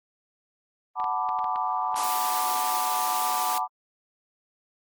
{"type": "chord", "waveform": "sine", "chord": "B minor seventh", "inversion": "second", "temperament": "equal", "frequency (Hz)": [740, 880, 987.8, 1174.7], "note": ["F#5", "A5", "B5", "D6"], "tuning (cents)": [0, 0, 0, 0], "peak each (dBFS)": -30, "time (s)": [0.95, 3.68], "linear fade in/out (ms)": 50}
{"type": "clicks", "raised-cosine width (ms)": 0.3, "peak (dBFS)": -26, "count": 8, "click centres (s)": [1, 1.042, 1.29, 1.39, 1.443, 1.559, 1.944, 2.049]}
{"type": "high-pass noise", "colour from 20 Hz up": "white", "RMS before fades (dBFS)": -32, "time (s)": [1.96, 3.58], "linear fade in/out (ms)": 0, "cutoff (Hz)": 240, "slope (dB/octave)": 24}
{"effects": ["Opus 24 kbps"]}